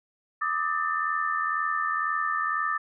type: tone cluster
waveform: sine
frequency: 1186 / 1268 / 1784 Hz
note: D6 / D#6 / A6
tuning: +17 / +32 / +23 cents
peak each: -29 dBFS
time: 0.41-2.78 s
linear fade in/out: 10 ms
effects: none